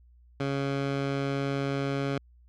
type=tone; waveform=15% pulse; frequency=138.59 Hz; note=C#3; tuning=in tune; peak=-21 dBFS; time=0.4-2.18 s; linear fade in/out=2 ms; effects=added 60 Hz sine -54 dBFS peak until 2.48 s + low-pass 4000 Hz 12 dB/octave